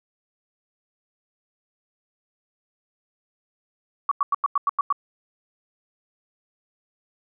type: tone bursts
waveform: sine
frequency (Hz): 1132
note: C#6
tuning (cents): +36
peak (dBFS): -17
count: 8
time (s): 4.09-4.926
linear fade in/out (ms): 2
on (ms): 24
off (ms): 92
effects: none